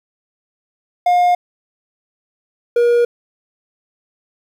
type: tone pair in turn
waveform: triangle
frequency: 712 / 476.7 Hz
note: F5 / A#4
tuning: +33 / +39 cents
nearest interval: perfect fifth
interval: 694 cents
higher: first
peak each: -8 dBFS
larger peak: neither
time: 1.06-1.35 / 2.76-3.05 s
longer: neither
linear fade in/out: 5 ms
effects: 8-bit